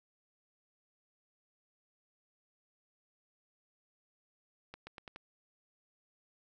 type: accelerating click train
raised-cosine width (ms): 0.3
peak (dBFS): -30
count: 5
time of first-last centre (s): 4.74-5.161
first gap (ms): 130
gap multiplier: 0.86
effects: none